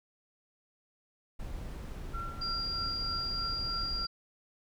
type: noise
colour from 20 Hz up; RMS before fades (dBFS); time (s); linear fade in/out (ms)
brown; -40; 1.39-4.06; 10
type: tone with tremolo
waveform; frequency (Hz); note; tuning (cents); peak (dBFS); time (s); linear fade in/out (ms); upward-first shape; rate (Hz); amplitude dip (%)
sine; 1363; F6; -43; -36; 2.13-4.07; 20; triangle; 3.2; 80
type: tone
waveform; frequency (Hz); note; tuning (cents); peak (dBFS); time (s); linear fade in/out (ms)
sine; 4779; D8; +29; -33; 2.41-4.07; 10
effects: none